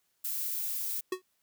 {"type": "noise", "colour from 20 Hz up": "violet", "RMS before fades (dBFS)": -34, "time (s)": [0.24, 1.01], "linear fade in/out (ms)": 10}
{"type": "tone with exponential decay", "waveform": "square", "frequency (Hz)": 370, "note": "F#4", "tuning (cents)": 0, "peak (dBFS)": -27, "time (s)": [1.12, 1.22], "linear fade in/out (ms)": 5, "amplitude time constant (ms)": 20}
{"effects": ["white hiss -75 dBFS RMS until 1.42 s"]}